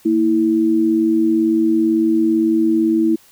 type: tone pair together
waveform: sine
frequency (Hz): 228.3 / 326.2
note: A#3 / E4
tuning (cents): -36 / -18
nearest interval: tritone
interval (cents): 618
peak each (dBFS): -19 / -13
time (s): 0.05-3.16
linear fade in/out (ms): 10
effects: white hiss -50 dBFS RMS until 3.31 s